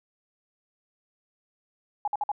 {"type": "tone bursts", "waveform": "sine", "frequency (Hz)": 830.6, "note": "G#5", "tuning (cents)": 0, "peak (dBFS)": -24, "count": 4, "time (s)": [2.05, 2.317], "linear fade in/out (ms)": 2, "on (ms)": 27, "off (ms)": 53, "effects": []}